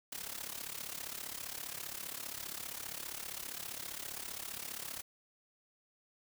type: noise with amplitude modulation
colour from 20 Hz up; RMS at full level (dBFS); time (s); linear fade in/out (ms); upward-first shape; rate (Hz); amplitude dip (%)
white; -40; 0.12-5.02; 5; sine; 35.1; 80
effects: none